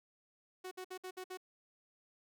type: tone bursts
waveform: sawtooth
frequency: 370 Hz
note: F#4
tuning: in tune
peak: -39 dBFS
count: 6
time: 0.64-1.374 s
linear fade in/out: 10 ms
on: 74 ms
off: 58 ms
effects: none